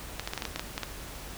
clicks, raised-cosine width 0.2 ms, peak -14 dBFS, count 10, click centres 0.196 / 0.275 / 0.335 / 0.377 / 0.422 / 0.453 / 0.56 / 0.595 / 0.779 / 0.833 s, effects added 50 Hz sine -46 dBFS peak until 1.37 s + pink hiss -43 dBFS RMS until 1.37 s

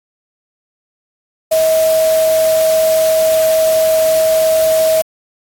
sine tone in noise, 639 Hz, D#5, 46 cents sharp, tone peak -9 dBFS, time 1.51-5.02 s, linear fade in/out 10 ms, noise white, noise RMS -23 dBFS, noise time 1.51-5.02 s, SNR +11 dB, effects AAC 64 kbps

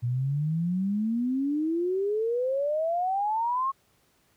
sine exponential sweep, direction up, 117.5 to 1100 Hz, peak -24 dBFS, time 0.02-3.72 s, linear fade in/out 20 ms, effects pink hiss -66 dBFS RMS until 4.36 s + high-pass 60 Hz 12 dB/octave

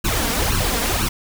pink noise with flanger, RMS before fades -20 dBFS, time 0.04-1.09 s, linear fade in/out 10 ms, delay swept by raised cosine 0.7 to 4.4 ms, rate 2 Hz, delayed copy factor +0.85, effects none

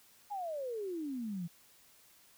sine exponential sweep, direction down, 849 to 163.3 Hz, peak -36 dBFS, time 0.3-1.48 s, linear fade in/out 20 ms, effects white hiss -63 dBFS RMS until 2.37 s

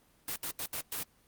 white noise bursts at uneven times, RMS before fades -36 dBFS, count 5, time 0.28-0.36 / 0.43-0.51 / 0.59-0.66 / 0.73-0.81 / 0.92-1.03 s, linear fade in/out 2 ms, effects pink hiss -66 dBFS RMS until 1.27 s + Opus 24 kbps

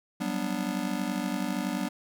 square chord, G major seventh, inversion third, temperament just, 183.75 / 196 / 245 / 294 Hz, F#3 / G3 / B3 / D4, -12 / 0 / -14 / +2 cents, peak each -38 / -34 / -34 / -35 dBFS, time 0.2-1.89 s, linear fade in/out 10 ms, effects none

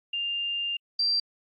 sine tone pair in turn, 2800 / 4709 Hz, F7 / D8, +4 / +4 cents, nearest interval major sixth, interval 900 cents, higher second, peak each -27 / -22 dBFS, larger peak second, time 0.13-0.77 / 0.99-1.2 s, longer first, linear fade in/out 5 ms, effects AAC 64 kbps

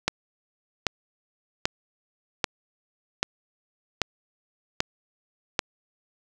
click train, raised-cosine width 0.2 ms, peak -4 dBFS, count 8, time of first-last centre 0.08-5.592 s, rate 1.27 Hz, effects none

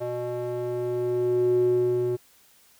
square tone with band-pass filter sweep, 122.1 Hz, B2, 19 cents flat, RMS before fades -25 dBFS, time 0-2.17 s, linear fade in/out 20 ms, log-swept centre 530 to 320 Hz, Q 6.4, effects white hiss -58 dBFS RMS until 2.79 s

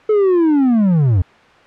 triangle linear sweep, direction down, 436.1 to 82.41 Hz, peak -8 dBFS, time 0.09-1.22 s, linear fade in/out 5 ms, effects white hiss -45 dBFS RMS until 1.66 s + low-pass 2000 Hz 12 dB/octave

